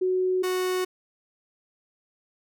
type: tone pair in turn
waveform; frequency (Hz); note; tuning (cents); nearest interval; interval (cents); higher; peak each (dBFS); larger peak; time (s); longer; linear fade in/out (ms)
sine / 45% pulse; 370 / 368.2; F#4 / F#4; 0 / -8; unison; 8; first; -21 / -24; first; 0.01-0.43 / 0.43-0.85; neither; 10
effects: none